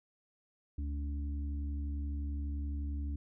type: harmonic tone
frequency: 71.6 Hz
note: D2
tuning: 43 cents flat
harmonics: 1 / 3 / 4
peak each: -34 / -51 / -46 dBFS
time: 0.78-3.16 s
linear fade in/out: 5 ms
effects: none